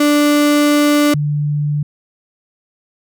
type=tone pair in turn; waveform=35% pulse / sine; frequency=293.7 / 147.44 Hz; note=D4 / D3; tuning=0 / +7 cents; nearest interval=octave; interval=1193 cents; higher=first; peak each=-8 / -14 dBFS; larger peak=first; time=0-1.14 / 1.14-1.83 s; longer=first; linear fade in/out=5 ms; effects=none